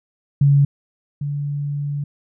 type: tone pair in turn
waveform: sine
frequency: 141.3 / 144.02 Hz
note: C#3 / D3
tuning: +34 / -33 cents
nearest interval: unison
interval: 33 cents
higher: second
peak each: -10 / -21 dBFS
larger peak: first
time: 0.41-0.65 / 1.21-2.04 s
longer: second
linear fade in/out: 5 ms
effects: none